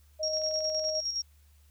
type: tone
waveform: sine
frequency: 622.3 Hz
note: D#5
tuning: in tune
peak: -31 dBFS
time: 0.19-1.01 s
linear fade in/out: 20 ms
type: tone with tremolo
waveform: sine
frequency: 5588 Hz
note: F8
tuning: in tune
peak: -28 dBFS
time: 0.23-1.22 s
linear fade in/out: 2 ms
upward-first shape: square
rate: 9.7 Hz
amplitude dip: 50%
type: click train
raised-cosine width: 0.2 ms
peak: -35 dBFS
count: 12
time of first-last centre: 0.37-0.889 s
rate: 21.2 Hz
effects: added 73 Hz sine -57 dBFS peak until 1.7 s + white hiss -68 dBFS RMS until 1.7 s